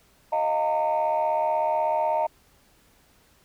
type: chord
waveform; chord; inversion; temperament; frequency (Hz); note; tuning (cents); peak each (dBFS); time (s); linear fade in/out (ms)
sine; Eb suspended second; none; equal with one note detuned; 622.3 / 698.5 / 912.1; Eb5 / F5 / Bb5; 0 / 0 / -38; -24 / -27 / -23; 0.32-2.27; 10
effects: tanh soft clip ceiling -16 dBFS + pink hiss -60 dBFS RMS until 3.44 s